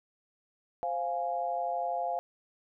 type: chord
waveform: sine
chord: F minor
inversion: second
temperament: equal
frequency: 523.3 / 698.5 / 830.6 Hz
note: C5 / F5 / Ab5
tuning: 0 / 0 / 0 cents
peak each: -37 / -31 / -36 dBFS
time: 0.83-2.19 s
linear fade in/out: 0 ms
effects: none